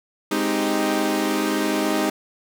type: chord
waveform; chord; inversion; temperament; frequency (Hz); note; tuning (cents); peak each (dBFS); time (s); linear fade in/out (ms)
sawtooth; Ab major seventh; none; equal; 207.7 / 261.6 / 311.1 / 392; Ab3 / C4 / Eb4 / G4; 0 / 0 / 0 / 0; -23 / -23 / -19 / -23; 0.31-2.1; 5
effects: none